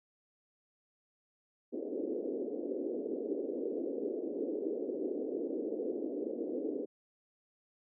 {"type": "band-pass noise", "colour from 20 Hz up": "white", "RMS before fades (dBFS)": -37, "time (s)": [1.72, 6.86], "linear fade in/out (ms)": 20, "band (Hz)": [260, 490], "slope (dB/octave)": 48, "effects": []}